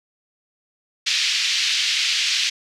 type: band-pass noise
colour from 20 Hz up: pink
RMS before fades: -21 dBFS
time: 1.06-2.5 s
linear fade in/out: 10 ms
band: 2400 to 5500 Hz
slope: 24 dB/octave
effects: none